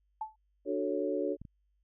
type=tone with exponential decay; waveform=sine; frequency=870 Hz; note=A5; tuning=20 cents flat; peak=-30 dBFS; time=0.21-0.36 s; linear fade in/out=5 ms; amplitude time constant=32 ms
type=chord; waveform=sine; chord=D major seventh; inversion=none; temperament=equal with one note detuned; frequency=296.7 / 370 / 440 / 554.4 Hz; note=D4 / F#4 / A4 / C#5; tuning=+18 / 0 / 0 / 0 cents; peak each=-35 dBFS; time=0.65-1.37 s; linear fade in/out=50 ms
type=clicks; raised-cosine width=5 ms; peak=-32 / -35 dBFS; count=2; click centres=1.416 / 1.452 s
effects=added 50 Hz sine -70 dBFS peak until 1.83 s